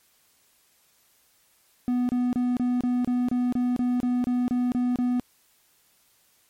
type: tone bursts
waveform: triangle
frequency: 246.9 Hz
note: B3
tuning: in tune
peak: -19 dBFS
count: 14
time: 1.88-5.197 s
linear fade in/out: 0 ms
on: 210 ms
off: 29 ms
effects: white hiss -63 dBFS RMS until 6.49 s + MP3 64 kbps